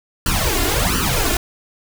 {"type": "noise with flanger", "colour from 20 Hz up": "pink", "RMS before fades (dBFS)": -18, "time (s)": [0.26, 1.37], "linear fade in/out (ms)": 2, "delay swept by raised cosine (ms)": [0.67, 2.87], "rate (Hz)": 1.4, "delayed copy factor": 1, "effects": []}